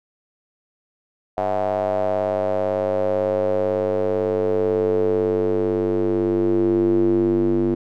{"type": "tone with band-pass filter sweep", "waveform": "square", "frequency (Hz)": 49, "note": "G1", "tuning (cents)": 0, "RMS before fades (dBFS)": -20, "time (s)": [1.37, 7.75], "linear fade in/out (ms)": 10, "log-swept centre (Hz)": [690, 310], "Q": 6.1, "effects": []}